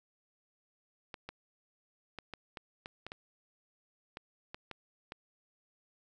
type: clicks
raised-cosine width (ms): 0.3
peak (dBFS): -26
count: 12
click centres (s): 1.142 / 1.29 / 2.187 / 2.337 / 2.572 / 2.859 / 3.066 / 3.119 / 4.171 / 4.545 / 4.713 / 5.121
effects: none